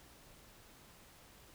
silence, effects pink hiss -60 dBFS RMS until 1.54 s

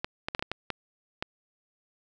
clicks, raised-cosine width 0.3 ms, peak -14 dBFS, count 8, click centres 0.045 / 0.285 / 0.349 / 0.394 / 0.425 / 0.516 / 0.703 / 1.225 s, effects none

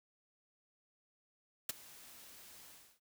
white noise with ADSR envelope, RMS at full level -34 dBFS, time 1.69-3 s, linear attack 4 ms, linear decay 19 ms, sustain -22 dB, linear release 320 ms, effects none

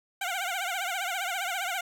15% pulse tone with vibrato, 740 Hz, F#5, in tune, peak -23 dBFS, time 0.21-1.81 s, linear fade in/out 5 ms, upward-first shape triangle, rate 15 Hz, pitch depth 150 cents each way, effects none

